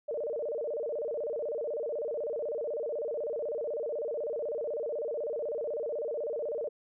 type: tone with vibrato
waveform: sine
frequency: 523.3 Hz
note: C5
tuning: in tune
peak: -31 dBFS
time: 0.08-6.69 s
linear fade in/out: 10 ms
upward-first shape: square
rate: 16 Hz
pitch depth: 220 cents each way
effects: none